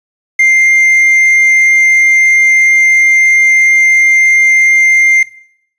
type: tone with quantisation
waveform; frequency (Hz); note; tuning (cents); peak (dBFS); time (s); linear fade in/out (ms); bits
triangle; 2101; C7; +7; -3; 0.39-5.23; 5; 5
effects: noise-tail reverb RT60 0.7 s tail -18 dB re dry + resampled to 22050 Hz